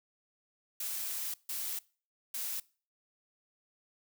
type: noise bursts at uneven times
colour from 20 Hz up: blue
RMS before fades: -37 dBFS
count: 3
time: 0.8-1.34 / 1.49-1.79 / 2.34-2.6 s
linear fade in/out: 5 ms
effects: noise-tail reverb RT60 0.4 s tail -23 dB re dry